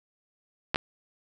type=clicks; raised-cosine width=0.3 ms; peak=-8 dBFS; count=2; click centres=0.745 / 0.759 s; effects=none